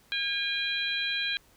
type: harmonic tone with a mistuned harmonic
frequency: 810 Hz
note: G#5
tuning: 43 cents flat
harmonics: 2 / 3 / 4 / 5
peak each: -33 / -33 / -33 / -33 dBFS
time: 0.12-1.37 s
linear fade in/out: 0 ms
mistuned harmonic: 5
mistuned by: -35 cents
effects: pink hiss -61 dBFS RMS until 1.56 s